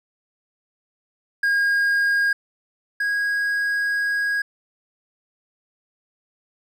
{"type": "tone pair in turn", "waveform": "triangle", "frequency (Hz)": [1627, 1645.9], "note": ["G#6", "G#6"], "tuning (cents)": [-36, -16], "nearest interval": "unison", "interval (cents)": 20, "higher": "second", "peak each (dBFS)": [-15, -18], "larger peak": "first", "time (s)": [[1.43, 2.33], [3, 4.42]], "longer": "second", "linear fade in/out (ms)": 5, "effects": []}